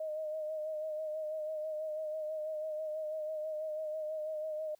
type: tone with vibrato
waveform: sine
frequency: 620 Hz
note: D#5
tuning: 6 cents flat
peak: -35 dBFS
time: 0-4.75 s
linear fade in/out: 5 ms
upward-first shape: sine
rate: 6.1 Hz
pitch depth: 35 cents each way
effects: white hiss -73 dBFS RMS until 4.79 s